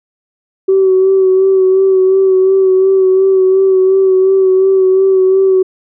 sine tone with vibrato, 380 Hz, F#4, 46 cents sharp, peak -5 dBFS, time 0.68-5.63 s, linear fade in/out 10 ms, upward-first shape sine, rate 2.8 Hz, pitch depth 27 cents each way, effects tanh soft clip ceiling -1 dBFS

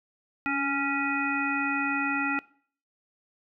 harmonic tone with a mistuned harmonic, 277.2 Hz, C#4, in tune, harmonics 1 / 3 / 5 / 7 / 9, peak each -30 / -34 / -30 / -34 / -32 dBFS, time 0.46-2.39 s, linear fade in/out 0 ms, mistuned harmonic 1, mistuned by +27 cents, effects noise-tail reverb RT60 0.5 s tail -21 dB re dry

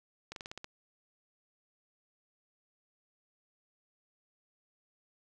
slowing click train, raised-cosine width 0.2 ms, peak -25 dBFS, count 7, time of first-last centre 0.32-0.644 s, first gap 42 ms, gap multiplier 1.1, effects none

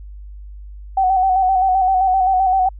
sine tone with vibrato, 755 Hz, F#5, 35 cents sharp, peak -12 dBFS, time 0.97-2.69 s, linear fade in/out 5 ms, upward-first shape square, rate 7.7 Hz, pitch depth 37 cents each way, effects added 50 Hz sine -32 dBFS peak until 2.79 s

